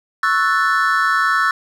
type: chord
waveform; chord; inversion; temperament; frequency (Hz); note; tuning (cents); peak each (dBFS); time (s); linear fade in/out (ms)
triangle; F# minor seventh; second; equal; 1108.7 / 1318.5 / 1480 / 1760; C#6 / E6 / F#6 / A6; 0 / 0 / 0 / 0; -19 / -16 / -18 / -18; 0.23-1.51; 2
effects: none